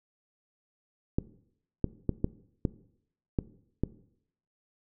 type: clicks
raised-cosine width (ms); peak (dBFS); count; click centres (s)
3; -13; 7; 1.185 / 1.843 / 2.093 / 2.244 / 2.652 / 3.388 / 3.836
effects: noise-tail reverb RT60 0.7 s tail -18 dB re dry